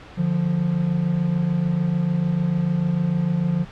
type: tone pair together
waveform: triangle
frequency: 147.86 / 174.61 Hz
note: D3 / F3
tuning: +12 / 0 cents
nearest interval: minor third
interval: 288 cents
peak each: -22 / -18 dBFS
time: 0.17-3.65 s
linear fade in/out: 20 ms
effects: pink hiss -42 dBFS RMS until 3.71 s + low-pass 3000 Hz 12 dB/octave